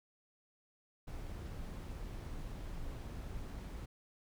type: noise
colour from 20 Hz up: brown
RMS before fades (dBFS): -44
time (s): 1.07-3.86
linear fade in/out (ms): 10
effects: none